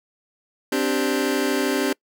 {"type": "chord", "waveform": "sawtooth", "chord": "C suspended second", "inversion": "none", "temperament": "just", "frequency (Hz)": [261.6, 294.3, 392.4], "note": ["C4", "D4", "G4"], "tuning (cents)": [0, 4, 2], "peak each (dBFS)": -20, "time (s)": [0.72, 1.93], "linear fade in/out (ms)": 5, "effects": ["noise-tail reverb RT60 0.1 s tail -25 dB re dry"]}